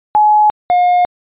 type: tone pair in turn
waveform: sine / triangle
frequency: 846 / 714.5 Hz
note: G#5 / F5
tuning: +32 / +39 cents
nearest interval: minor third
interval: 293 cents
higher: first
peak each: -6 dBFS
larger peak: neither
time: 0.15-0.5 / 0.7-1.05 s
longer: neither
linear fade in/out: 0 ms
effects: resampled to 8000 Hz